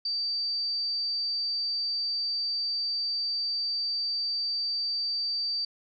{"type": "tone", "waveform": "sine", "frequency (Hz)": 4640, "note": "D8", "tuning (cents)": -22, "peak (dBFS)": -27, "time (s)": [0.05, 5.65], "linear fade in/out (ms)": 5, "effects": []}